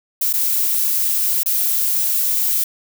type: noise with dropouts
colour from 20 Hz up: violet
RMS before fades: -18 dBFS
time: 0.21-2.64 s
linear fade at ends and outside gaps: 5 ms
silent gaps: 0.329-0.336 / 1.433-1.459 s
effects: none